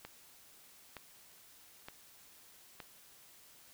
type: click train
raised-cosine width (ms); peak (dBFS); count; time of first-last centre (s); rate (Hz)
0.3; -29; 4; 0.05-2.802; 1.09
effects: white hiss -60 dBFS RMS until 3.73 s